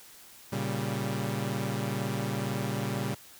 sawtooth chord, G diminished, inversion first, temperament equal, 116.54 / 138.59 / 196 Hz, Bb2 / Db3 / G3, 0 / 0 / 0 cents, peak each -30 dBFS, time 0.52-3.15 s, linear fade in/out 10 ms, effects white hiss -52 dBFS RMS until 3.39 s

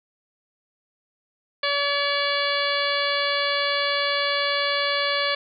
harmonic tone with a mistuned harmonic, 570 Hz, C#5, 48 cents sharp, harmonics 1 / 2 / 3 / 4 / 5 / 6 / 7 / 8, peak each -27 / -28 / -28 / -29 / -32 / -29 / -32 / -32 dBFS, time 1.63-5.35 s, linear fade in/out 5 ms, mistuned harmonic 7, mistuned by +55 cents, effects none

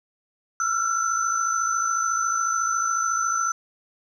sine tone cluster, 1342 / 1396 / 6070 Hz, E6 / F6 / F#8, +31 / -1 / +43 cents, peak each -23 / -28 / -28 dBFS, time 0.6-3.52 s, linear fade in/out 2 ms, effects 9-bit

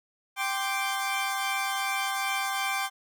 20% pulse chord, G suspended fourth, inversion none, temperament equal, 784 / 1046.5 / 1174.7 Hz, G5 / C6 / D6, 0 / 0 / 0 cents, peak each -25 / -29 / -28 dBFS, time 0.36-2.9 s, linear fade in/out 50 ms, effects none

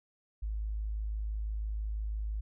sine tone, 53 Hz, G#1, 36 cents sharp, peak -32 dBFS, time 0.42-2.41 s, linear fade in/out 10 ms, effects none

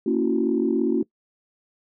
sine chord, F# dominant seventh, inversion first, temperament just, 231.2 / 277.5 / 333 / 370 Hz, A#3 / C#4 / E4 / F#4, -14 / +2 / +18 / 0 cents, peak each -24 dBFS, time 0.06-1.03 s, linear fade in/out 5 ms, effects noise-tail reverb RT60 0.1 s tail -23 dB re dry + tanh soft clip ceiling -9 dBFS

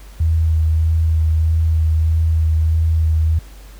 sine tone with vibrato, 80.2 Hz, E2, 47 cents flat, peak -12 dBFS, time 0.2-3.39 s, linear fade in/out 5 ms, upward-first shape sine, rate 1.6 Hz, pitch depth 17 cents each way, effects added 49 Hz sine -36 dBFS peak until 3.79 s + pink hiss -46 dBFS RMS until 3.79 s

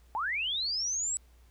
sine linear sweep, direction up, 804 to 7902 Hz, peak -29 dBFS, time 0.15-1.17 s, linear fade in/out 0 ms, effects added 60 Hz sine -56 dBFS peak until 1.5 s + pink hiss -67 dBFS RMS until 1.5 s

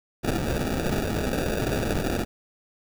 violet noise with sample-and-hold, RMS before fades -26 dBFS, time 0.23-2.25 s, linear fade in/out 20 ms, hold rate 1050 Hz, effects none

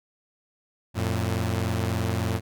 sawtooth tone pair together, 89.6 / 112.98 Hz, F2 / A2, +45 / +46 cents, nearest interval major third, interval 401 cents, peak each -23 dBFS, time 0.94-2.41 s, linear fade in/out 50 ms, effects none

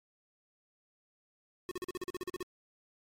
square tone bursts, 364.8 Hz, F#4, 24 cents flat, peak -36 dBFS, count 12, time 1.69-2.427 s, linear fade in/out 0 ms, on 22 ms, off 43 ms, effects MP3 64 kbps

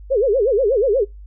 sine tone with vibrato, 469 Hz, A#4, 11 cents sharp, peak -13 dBFS, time 0.1-1.05 s, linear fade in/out 20 ms, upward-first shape sine, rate 8.3 Hz, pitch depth 290 cents each way, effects noise-tail reverb RT60 0.2 s tail -26 dB re dry + added 50 Hz sine -35 dBFS peak until 1.26 s

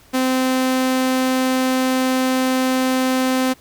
sawtooth tone, 258.7 Hz, C4, 19 cents flat, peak -12 dBFS, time 0.13-3.54 s, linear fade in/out 20 ms, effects pink hiss -50 dBFS RMS until 3.6 s

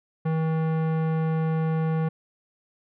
sine tone with tanh clipping, 160 Hz, D#3, 49 cents sharp, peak -24 dBFS, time 0.25-2.09 s, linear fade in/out 10 ms, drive 18 dB, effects none

